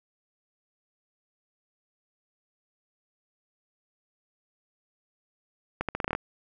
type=accelerating click train; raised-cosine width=0.5 ms; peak=-13 dBFS; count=9; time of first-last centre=5.81-6.15 s; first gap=77 ms; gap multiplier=0.82; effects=none